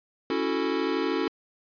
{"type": "chord", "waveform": "square", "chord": "F# minor seventh", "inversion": "second", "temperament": "equal", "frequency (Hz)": [277.2, 329.6, 370, 440], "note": ["C#4", "E4", "F#4", "A4"], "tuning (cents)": [0, 0, 0, 0], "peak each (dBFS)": -31, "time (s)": [0.3, 1.28], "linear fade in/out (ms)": 2, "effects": ["resampled to 11025 Hz"]}